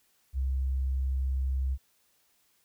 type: tone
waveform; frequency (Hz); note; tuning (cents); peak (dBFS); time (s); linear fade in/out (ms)
sine; 66; C2; +16; -26; 0.33-1.78; 50
effects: white hiss -69 dBFS RMS until 2.64 s